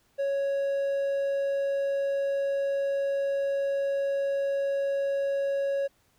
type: tone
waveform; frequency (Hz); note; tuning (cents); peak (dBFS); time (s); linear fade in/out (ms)
triangle; 554.4; C#5; 0; -23; 0.18-5.88; 20
effects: pink hiss -67 dBFS RMS until 6.18 s